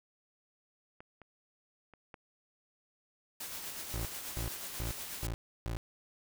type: clicks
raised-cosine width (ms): 0.5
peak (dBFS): -34 / -37 / -40 / -32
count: 4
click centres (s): 1.005 / 1.217 / 1.937 / 2.142
type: noise with tremolo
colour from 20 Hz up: white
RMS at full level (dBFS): -41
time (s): 3.4-5.27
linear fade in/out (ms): 5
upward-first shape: sine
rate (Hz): 8.2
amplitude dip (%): 35
type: tone bursts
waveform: 25% pulse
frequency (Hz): 56.9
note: A#1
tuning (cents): -41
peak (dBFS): -31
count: 5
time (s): 3.94-5.77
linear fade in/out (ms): 0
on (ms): 110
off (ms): 320
effects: none